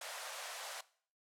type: high-pass noise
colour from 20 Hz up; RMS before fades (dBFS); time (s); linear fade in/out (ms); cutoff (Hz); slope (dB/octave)
pink; -45; 0.01-0.81; 5; 550; 48
effects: noise-tail reverb RT60 0.5 s tail -19 dB re dry + low-pass 11000 Hz 12 dB/octave